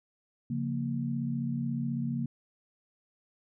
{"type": "chord", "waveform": "sine", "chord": "Bb minor", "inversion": "first", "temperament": "equal", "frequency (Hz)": [138.59, 174.61, 233.1], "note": ["Db3", "F3", "Bb3"], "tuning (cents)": [0, 0, 0], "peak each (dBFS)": [-33, -38, -32], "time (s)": [0.5, 2.26], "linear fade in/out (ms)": 5, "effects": []}